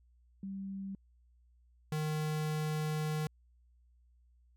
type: tone pair in turn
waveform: sine / square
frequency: 194.6 / 153.88 Hz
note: G3 / D#3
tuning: -12 / -19 cents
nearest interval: major third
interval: 407 cents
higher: first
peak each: -38 / -33 dBFS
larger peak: second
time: 0.43-0.95 / 1.92-3.27 s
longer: second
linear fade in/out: 2 ms
effects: added 60 Hz sine -63 dBFS peak until 4.56 s